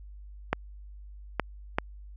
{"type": "clicks", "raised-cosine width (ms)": 0.5, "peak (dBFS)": -9, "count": 3, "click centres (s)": [0.53, 1.397, 1.785], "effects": ["added 50 Hz sine -43 dBFS peak until 2.16 s"]}